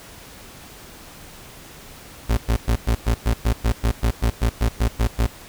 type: tone bursts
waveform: 35% pulse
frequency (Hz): 57.1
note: A#1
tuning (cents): -35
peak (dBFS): -14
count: 16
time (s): 2.29-5.268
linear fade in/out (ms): 10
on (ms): 83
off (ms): 110
effects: pink hiss -42 dBFS RMS until 5.48 s